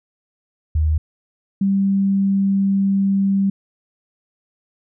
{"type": "tone pair in turn", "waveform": "sine", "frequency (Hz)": [77.6, 196.02], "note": ["D#2", "G3"], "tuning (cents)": [-4, 0], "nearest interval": "octave + major third", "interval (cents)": 1604, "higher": "second", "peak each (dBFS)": -14, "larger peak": "neither", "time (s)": [[0.75, 0.98], [1.61, 3.5]], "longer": "second", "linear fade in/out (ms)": 5, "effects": []}